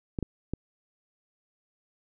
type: clicks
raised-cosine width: 3 ms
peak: -17 dBFS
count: 3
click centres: 0.188 / 0.227 / 0.536 s
effects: none